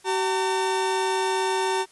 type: tone pair together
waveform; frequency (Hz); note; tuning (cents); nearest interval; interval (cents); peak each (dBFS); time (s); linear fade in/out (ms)
40% pulse; 381 / 908; G4 / A#5; -49 / -46; octave + minor third; 1503; -24; 0.04-1.86; 50
effects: white hiss -55 dBFS RMS until 1.91 s + resampled to 24000 Hz